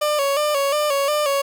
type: tone with vibrato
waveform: 30% pulse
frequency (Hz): 577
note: D5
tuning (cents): -31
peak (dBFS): -15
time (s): 0.01-1.42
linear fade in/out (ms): 10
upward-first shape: square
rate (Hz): 2.8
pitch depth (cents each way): 62
effects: none